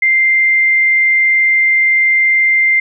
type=tone; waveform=sine; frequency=2093 Hz; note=C7; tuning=in tune; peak=-8 dBFS; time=0.02-2.8 s; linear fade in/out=5 ms; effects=none